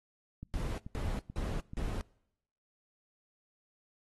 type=click train; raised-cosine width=5 ms; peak=-30 dBFS; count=7; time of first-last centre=0.43-1.734 s; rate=4.6 Hz
type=noise bursts; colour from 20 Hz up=brown; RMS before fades=-35 dBFS; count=4; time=0.54-2.01 s; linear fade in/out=0 ms; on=240 ms; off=170 ms
effects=noise-tail reverb RT60 0.8 s tail -24 dB re dry + AAC 32 kbps